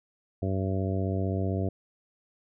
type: harmonic tone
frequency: 95.6 Hz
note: G2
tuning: 43 cents flat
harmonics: 1 / 2 / 3 / 4 / 5 / 6 / 7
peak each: -28 / -33 / -35 / -36 / -39 / -40 / -38 dBFS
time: 0.42-1.69 s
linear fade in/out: 5 ms
effects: none